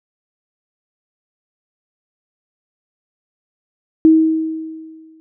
sine tone with exponential decay, 319 Hz, D#4, 43 cents sharp, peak -4 dBFS, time 4.05-5.2 s, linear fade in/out 0 ms, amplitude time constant 250 ms, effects none

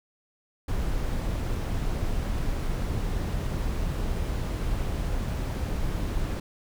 brown noise, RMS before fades -28 dBFS, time 0.68-6.4 s, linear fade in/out 5 ms, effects none

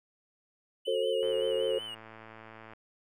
triangle tone with vibrato, 2960 Hz, F#7, in tune, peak -37 dBFS, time 0.85-1.95 s, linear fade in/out 10 ms, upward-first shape sine, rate 5.3 Hz, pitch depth 61 cents each way
sine chord, F# diminished, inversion none, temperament just, 370 / 444 / 532.8 Hz, F#4 / A4 / C5, 0 / +16 / +31 cents, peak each -35 / -30 / -30 dBFS, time 0.87-1.79 s, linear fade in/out 10 ms
click train, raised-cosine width 0.5 ms, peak -33 dBFS, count 168, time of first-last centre 1.23-2.735 s, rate 111 Hz
effects none

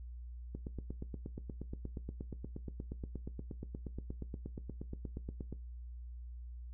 click train, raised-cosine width 3 ms, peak -29 dBFS, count 43, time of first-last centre 0.55-5.526 s, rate 8.44 Hz, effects noise-tail reverb RT60 0.2 s tail -17 dB re dry + added 60 Hz sine -44 dBFS peak until 6.73 s

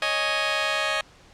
10% pulse chord, C# suspended second, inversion none, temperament just, 554.4 / 623.7 / 831.5 Hz, C#5 / D#5 / G#5, 0 / +4 / +2 cents, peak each -21 / -17 / -22 dBFS, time 0.02-1.01 s, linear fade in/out 2 ms, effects pink hiss -52 dBFS RMS until 1.33 s + low-pass 6000 Hz 12 dB/octave

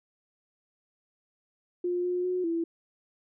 sine tone with pitch steps, 354.6 / 358.3 / 364 / 333.5 Hz, F4 / F4 / F#4 / E4, +26 / +44 / -28 / +20 cents, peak -26 dBFS, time 1.84-2.64 s, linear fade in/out 5 ms, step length 200 ms, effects none

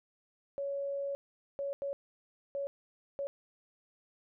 sine tone bursts at uneven times, 559 Hz, C#5, 14 cents sharp, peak -33 dBFS, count 5, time 0.58-1.15 / 1.59-1.73 / 1.82-1.93 / 2.55-2.67 / 3.19-3.27 s, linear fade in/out 0 ms, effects none

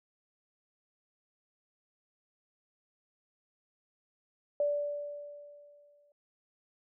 sine tone with exponential decay, 582 Hz, D5, 16 cents flat, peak -25 dBFS, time 4.6-6.12 s, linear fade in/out 2 ms, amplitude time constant 330 ms, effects none

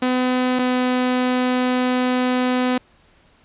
sawtooth tone pair in turn, 252.9 / 251.8 Hz, B3 / B3, +41 / +34 cents, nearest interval unison, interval 7 cents, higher first, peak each -13 dBFS, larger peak neither, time 0.02-0.59 / 0.59-2.78 s, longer second, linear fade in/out 5 ms, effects pink hiss -55 dBFS RMS until 3.44 s + resampled to 8000 Hz

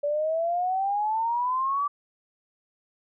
sine exponential sweep, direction up, 574 to 1166 Hz, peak -23 dBFS, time 0.03-1.88 s, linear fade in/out 10 ms, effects none

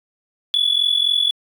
triangle tone with amplitude modulation, 3422 Hz, A7, 49 cents flat, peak -8 dBFS, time 0.54-1.31 s, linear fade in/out 0 ms, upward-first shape sine, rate 43.8 Hz, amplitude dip 85%, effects tanh soft clip ceiling -10 dBFS

